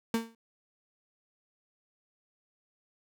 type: tone with exponential decay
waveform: 35% pulse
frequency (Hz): 227.8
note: A#3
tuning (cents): -40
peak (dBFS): -22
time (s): 0.14-0.35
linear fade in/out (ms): 2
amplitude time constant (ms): 45
effects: none